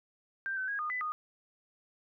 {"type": "tone with pitch steps", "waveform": "sine", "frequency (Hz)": [1576, 1525, 1642, 1225, 2000, 1234], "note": ["G6", "G6", "G#6", "D#6", "B6", "D#6"], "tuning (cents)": [9, -48, -20, -27, 21, -15], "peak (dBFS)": -32, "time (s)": [0.46, 1.12], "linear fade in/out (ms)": 0, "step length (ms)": 110, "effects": []}